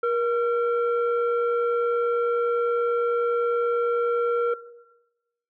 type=tone pair together; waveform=sine; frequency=474.7 / 1365.3 Hz; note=A#4 / F6; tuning=+31 / -40 cents; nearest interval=octave + tritone; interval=1829 cents; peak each=-21 / -24 dBFS; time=0.03-4.54 s; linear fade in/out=5 ms; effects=noise-tail reverb RT60 1.0 s tail -17 dB re dry + tanh soft clip ceiling -16 dBFS